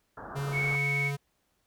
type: low-pass noise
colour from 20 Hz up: white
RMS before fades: -42 dBFS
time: 0.17-0.76 s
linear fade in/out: 5 ms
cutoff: 1600 Hz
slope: 96 dB/octave
type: tone with pitch glide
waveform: square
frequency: 140 to 141.54 Hz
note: C#3 to C#3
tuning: +18 to +36 cents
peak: -31 dBFS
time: 0.35-1.17 s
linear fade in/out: 20 ms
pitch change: +18 cents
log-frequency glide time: 0.45-0.7 s
type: tone with vibrato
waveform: sine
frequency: 2217 Hz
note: C#7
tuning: in tune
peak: -27 dBFS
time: 0.52-1.12 s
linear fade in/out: 50 ms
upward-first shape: square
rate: 19 Hz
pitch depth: 11 cents each way
effects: pink hiss -74 dBFS RMS until 1.66 s